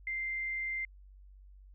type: tone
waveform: sine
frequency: 2090 Hz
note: C7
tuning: 2 cents flat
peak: -33 dBFS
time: 0.07-0.85 s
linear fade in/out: 2 ms
effects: added 48 Hz sine -52 dBFS peak until 1.74 s